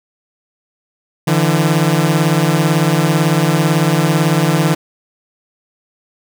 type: beating tone pair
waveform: sawtooth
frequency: 150 / 168 Hz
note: D3 / E3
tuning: +37 / +33 cents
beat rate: 18 Hz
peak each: -10 dBFS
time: 1.27-4.75 s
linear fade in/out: 10 ms
effects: none